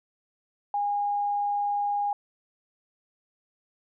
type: tone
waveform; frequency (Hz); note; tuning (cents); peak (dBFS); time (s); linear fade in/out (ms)
sine; 817; G#5; -29; -24; 0.74-2.13; 2
effects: none